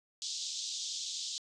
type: band-pass noise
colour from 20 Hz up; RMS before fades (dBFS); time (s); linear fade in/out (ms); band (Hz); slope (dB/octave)
pink; -39; 0.22-1.38; 0; 3400 to 7300; 48
effects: resampled to 22050 Hz